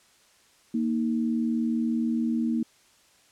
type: tone pair together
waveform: sine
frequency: 233.1 / 313.2 Hz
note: A#3 / D#4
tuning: 0 / +11 cents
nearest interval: perfect fourth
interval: 511 cents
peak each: -24 / -30 dBFS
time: 0.74-2.63 s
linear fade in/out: 5 ms
effects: white hiss -60 dBFS RMS until 3.31 s + low-pass 9000 Hz 12 dB/octave